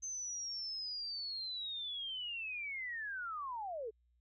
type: linear sweep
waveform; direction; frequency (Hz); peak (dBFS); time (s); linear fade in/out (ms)
sine; down; 6272 to 409.1; -39; 0.02-3.91; 20
effects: added 60 Hz sine -70 dBFS peak until 4.2 s